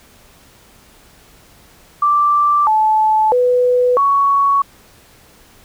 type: tone with pitch steps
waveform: sine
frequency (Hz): 1173 / 867 / 495.7 / 1117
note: D6 / A5 / B4 / C#6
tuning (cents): -2 / -26 / +6 / +13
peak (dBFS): -10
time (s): 2.02-4.62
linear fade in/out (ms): 5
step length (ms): 650
effects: pink hiss -47 dBFS RMS until 5.64 s